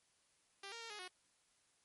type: tone with pitch steps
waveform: 5% pulse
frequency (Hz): 394.9 / 463.6 / 458.5 / 417.8 / 365.7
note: G4 / A#4 / A#4 / G#4 / F#4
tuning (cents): +13 / -10 / -29 / +10 / -20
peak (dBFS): -36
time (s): 0.63-1.08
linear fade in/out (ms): 5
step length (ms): 90
effects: white hiss -75 dBFS RMS until 1.84 s + MP3 48 kbps